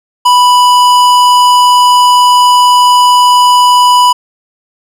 sine tone with tanh clipping, 987.8 Hz, B5, in tune, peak -5 dBFS, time 0.25-4.13 s, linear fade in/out 10 ms, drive 18 dB, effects none

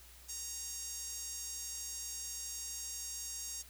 sawtooth tone with high-pass filter, 932.3 Hz, A#5, in tune, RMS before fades -43 dBFS, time 0.28-3.63 s, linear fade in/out 20 ms, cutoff 6500 Hz, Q 3.1, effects added 60 Hz sine -58 dBFS peak until 3.69 s + white hiss -58 dBFS RMS until 3.69 s

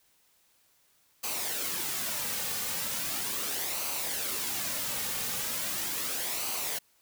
white noise with flanger, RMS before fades -33 dBFS, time 1.23-6.79 s, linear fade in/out 10 ms, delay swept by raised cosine 0.56 to 3.06 ms, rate 0.38 Hz, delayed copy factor -0.5, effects white hiss -67 dBFS RMS until 7.01 s

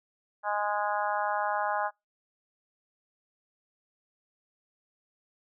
harmonic tone, 207.1 Hz, G#3, 5 cents flat, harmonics 3 / 4 / 5 / 6 / 7 / 8, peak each -34 / -30 / -34 / -37 / -36 / -39 dBFS, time 0.43-1.91 s, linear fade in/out 50 ms, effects noise-tail reverb RT60 0.2 s tail -25 dB re dry

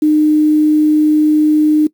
sine tone with quantisation, 304.9 Hz, D#4, 35 cents flat, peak -7 dBFS, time 0.02-1.87 s, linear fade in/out 5 ms, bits 6, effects noise-tail reverb RT60 0.1 s tail -20 dB re dry

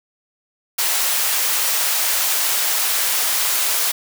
white high-pass noise, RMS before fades -19 dBFS, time 0.78-3.92 s, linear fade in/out 10 ms, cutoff 640 Hz, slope 12 dB/octave, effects none

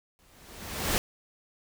pink noise with exponential growth, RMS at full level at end -24 dBFS, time 0.19-0.98 s, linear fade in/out 0 ms, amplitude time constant 170 ms, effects none

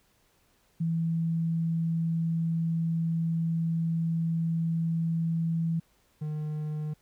sine / triangle tone pair in turn, 164.81 / 152.35 Hz, E3 / D#3, 0 / -36 cents, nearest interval minor second, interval 136 cents, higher first, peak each -25 / -28 dBFS, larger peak first, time 0.8-5.8 / 6.21-6.94 s, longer first, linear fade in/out 10 ms, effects pink hiss -67 dBFS RMS until 7.01 s

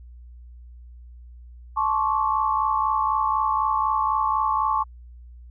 sine tone cluster, 874 / 1076 / 1140 Hz, A5 / C6 / C#6, -12 / +48 / +48 cents, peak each -24 dBFS, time 1.76-4.84 s, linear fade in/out 20 ms, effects added 60 Hz sine -41 dBFS peak until 5.5 s

